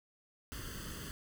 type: noise with comb filter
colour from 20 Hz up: pink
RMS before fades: -44 dBFS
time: 0.52-1.11 s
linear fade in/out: 0 ms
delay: 0.64 ms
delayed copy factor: +0.8
effects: none